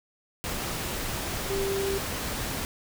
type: tone in noise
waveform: sine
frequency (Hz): 392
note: G4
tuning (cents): 0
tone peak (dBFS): -27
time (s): 1.5-1.98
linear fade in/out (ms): 0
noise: pink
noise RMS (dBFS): -32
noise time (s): 0.44-2.65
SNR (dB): +2
effects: none